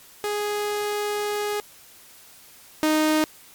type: tone pair in turn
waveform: sawtooth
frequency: 415.3 / 309.6 Hz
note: G#4 / D#4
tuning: 0 / -9 cents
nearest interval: perfect fourth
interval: 509 cents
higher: first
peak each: -20 / -14 dBFS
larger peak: second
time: 0.24-1.6 / 2.83-3.24 s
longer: first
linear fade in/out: 0 ms
effects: white hiss -49 dBFS RMS until 3.54 s + MP3 96 kbps